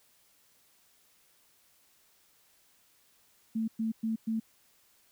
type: tone bursts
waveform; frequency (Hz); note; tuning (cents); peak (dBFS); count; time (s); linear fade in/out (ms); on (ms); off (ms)
sine; 223; A3; +23; -28; 4; 3.55-4.4; 10; 130; 110
effects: white hiss -66 dBFS RMS until 5.11 s